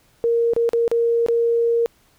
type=tone with dropouts; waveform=sine; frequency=466.2 Hz; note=A#4; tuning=in tune; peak=-15 dBFS; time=0.24-1.86 s; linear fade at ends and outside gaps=0 ms; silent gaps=0.535-0.564 / 0.691-0.733 / 0.879-0.915 / 1.263-1.285 s; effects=pink hiss -58 dBFS RMS until 2.18 s